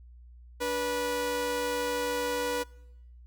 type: tone pair together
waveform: sawtooth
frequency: 290.5 / 488.6 Hz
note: D4 / B4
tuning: -19 / -19 cents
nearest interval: major sixth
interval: 900 cents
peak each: -33 / -25 dBFS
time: 0.6-2.64 s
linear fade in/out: 20 ms
effects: noise-tail reverb RT60 0.9 s tail -24 dB re dry + added 60 Hz sine -48 dBFS peak until 3.26 s